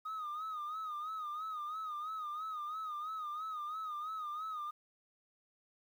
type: tone with vibrato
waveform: sine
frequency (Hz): 1244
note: D#6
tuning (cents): -1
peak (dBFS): -36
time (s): 0.05-4.71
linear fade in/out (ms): 10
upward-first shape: sine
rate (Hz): 3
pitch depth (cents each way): 81
effects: tanh soft clip ceiling -37 dBFS + 11-bit